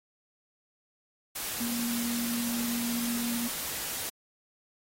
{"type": "tone in noise", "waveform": "sine", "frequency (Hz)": 236.7, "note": "A#3", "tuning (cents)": 27, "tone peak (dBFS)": -30, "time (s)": [1.6, 3.48], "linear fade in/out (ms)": 10, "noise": "white", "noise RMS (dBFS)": -35, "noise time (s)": [1.35, 4.1], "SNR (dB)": 2, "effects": ["AAC 48 kbps"]}